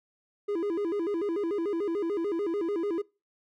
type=tone with vibrato; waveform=triangle; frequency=370 Hz; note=F#4; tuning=in tune; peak=-25 dBFS; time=0.48-3.02 s; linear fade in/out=10 ms; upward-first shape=square; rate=6.8 Hz; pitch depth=180 cents each way; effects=noise-tail reverb RT60 0.3 s tail -25 dB re dry